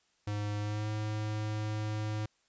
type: tone with pitch glide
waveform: square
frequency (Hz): 103.83 to 107.06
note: G#2 to A2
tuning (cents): 0 to -47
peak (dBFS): -33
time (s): 0.27-2.26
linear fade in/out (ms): 5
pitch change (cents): +53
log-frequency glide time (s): 0.59-0.89
effects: white hiss -72 dBFS RMS until 2.48 s + resampled to 16000 Hz